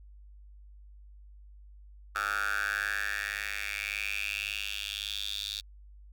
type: tone with high-pass filter sweep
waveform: 10% pulse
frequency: 101.8 Hz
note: G#2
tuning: 34 cents flat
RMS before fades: -34 dBFS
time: 2.15-5.61 s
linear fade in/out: 10 ms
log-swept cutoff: 1300 to 3900 Hz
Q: 6.1
effects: added 50 Hz sine -49 dBFS peak until 6.12 s